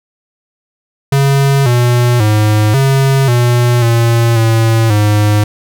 square tone with pitch steps, 138.2 / 121.6 / 106.5 / 135.6 / 121.2 / 116.5 / 113.2 / 104.8 Hz, C#3 / B2 / G#2 / C#3 / B2 / A#2 / A2 / G#2, -5 / -26 / +44 / -38 / -32 / -1 / +50 / +16 cents, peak -8 dBFS, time 1.12-5.44 s, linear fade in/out 5 ms, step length 540 ms, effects none

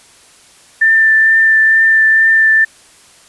sine tone with vibrato, 1780 Hz, A6, 20 cents sharp, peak -6 dBFS, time 0.81-2.65 s, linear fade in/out 10 ms, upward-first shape triangle, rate 2.2 Hz, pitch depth 14 cents each way, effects white hiss -44 dBFS RMS until 3.28 s + resampled to 24000 Hz

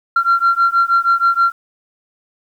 sine beating tone pair, 1369 / 1375.3 Hz, F6 / F6, -35 / -27 cents, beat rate 6.3 Hz, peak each -13 dBFS, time 0.16-1.52 s, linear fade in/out 5 ms, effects tanh soft clip ceiling -6 dBFS + 8-bit

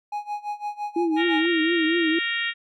triangle tone with tremolo, 830.6 Hz, G#5, in tune, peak -23 dBFS, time 0.12-1.46 s, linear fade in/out 5 ms, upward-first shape sine, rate 5.9 Hz, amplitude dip 90%
sine tone with vibrato, 329.7 Hz, E4, in tune, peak -20 dBFS, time 0.96-2.19 s, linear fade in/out 5 ms, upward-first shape triangle, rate 4.2 Hz, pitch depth 110 cents each way
harmonic tone, 464.6 Hz, A#4, 6 cents flat, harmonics 3 / 4 / 5 / 6 / 7 / 8, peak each -34 / -26 / -32 / -31 / -32 / -36 dBFS, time 1.16-2.54 s, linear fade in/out 50 ms
effects none

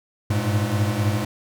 square tone cluster, 100.3 / 104.2 / 115.7 / 209.6 Hz, G2 / G#2 / A#2 / G#3, +40 / +6 / -13 / +16 cents, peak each -26 / -25 / -26 / -29 dBFS, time 0.3-1.25 s, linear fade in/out 5 ms, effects none

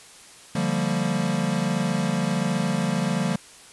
square chord, G minor seventh, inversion second, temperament equal with one note detuned, 146.83 / 174.61 / 196 / 229.6 Hz, D3 / F3 / G3 / Bb3, 0 / 0 / 0 / -26 cents, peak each -30 / -27 / -28 / -29 dBFS, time 0.55-3.36 s, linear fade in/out 5 ms, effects white hiss -47 dBFS RMS until 3.72 s + resampled to 24000 Hz

